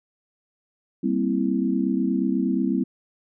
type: chord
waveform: sine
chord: C dominant seventh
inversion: second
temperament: equal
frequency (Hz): 196 / 233.1 / 261.6 / 329.6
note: G3 / Bb3 / C4 / E4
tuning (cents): 0 / 0 / 0 / 0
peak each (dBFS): -25 / -27 / -24 / -27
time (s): 1.03-2.84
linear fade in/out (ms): 10
effects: none